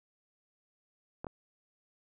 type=clicks; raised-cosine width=1 ms; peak=-25 dBFS; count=2; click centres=1.245 / 1.268 s; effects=none